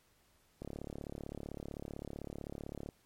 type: click train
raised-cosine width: 2 ms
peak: -29 dBFS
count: 82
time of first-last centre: 0.62-2.889 s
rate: 35.7 Hz
effects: pink hiss -70 dBFS RMS until 3.05 s + MP3 64 kbps